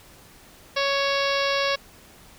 harmonic tone with a mistuned harmonic, 556 Hz, C#5, 5 cents sharp, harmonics 1 / 2 / 3 / 4 / 5 / 6 / 7 / 8 / 9 / 10, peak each -25 / -28 / -30 / -31 / -32 / -33 / -33 / -34 / -35 / -35 dBFS, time 0.76-1.76 s, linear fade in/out 10 ms, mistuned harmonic 5, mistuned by -18 cents, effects pink hiss -50 dBFS RMS until 2.38 s

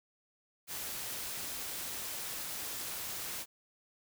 white noise with amplitude modulation, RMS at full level -39 dBFS, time 0.67-3.46 s, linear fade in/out 50 ms, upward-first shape sine, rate 284 Hz, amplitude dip 25%, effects none

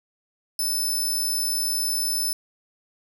15% pulse tone, 5274 Hz, E8, in tune, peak -17 dBFS, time 0.59-2.33 s, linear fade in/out 2 ms, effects none

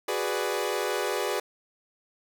sawtooth chord, G# half-diminished seventh, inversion third, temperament equal, 370 / 415.3 / 493.9 / 587.3 Hz, F#4 / G#4 / B4 / D5, 0 / 0 / 0 / 0 cents, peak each -29 / -27 / -28 / -30 dBFS, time 0.08-1.4 s, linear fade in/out 5 ms, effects none

